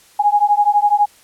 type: beating tone pair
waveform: sine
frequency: 821 / 833 Hz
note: G#5 / G#5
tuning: -20 / +5 cents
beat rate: 12 Hz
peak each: -14 dBFS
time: 0.19-1.06 s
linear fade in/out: 10 ms
effects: white hiss -49 dBFS RMS until 1.23 s + low-pass 12000 Hz 12 dB/octave